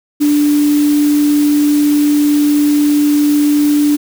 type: tone in noise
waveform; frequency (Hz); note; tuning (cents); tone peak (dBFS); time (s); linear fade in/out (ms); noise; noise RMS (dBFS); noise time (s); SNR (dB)
sine; 293.7; D4; 0; -8; 0.2-3.97; 20; white; -26; 0.2-3.97; +15
effects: none